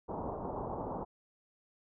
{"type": "low-pass noise", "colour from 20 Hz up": "white", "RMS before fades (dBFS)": -39, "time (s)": [0.08, 1.05], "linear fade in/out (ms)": 20, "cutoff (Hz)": 1000, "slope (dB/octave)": 48, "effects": []}